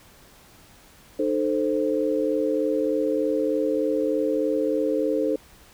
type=chord; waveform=sine; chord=A diminished; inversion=second; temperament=equal with one note detuned; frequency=304.4 / 440 / 523.3 Hz; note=Eb4 / A4 / C5; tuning=-38 / 0 / 0 cents; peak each=-25 dBFS; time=1.19-5.36 s; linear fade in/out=5 ms; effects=pink hiss -52 dBFS RMS until 5.73 s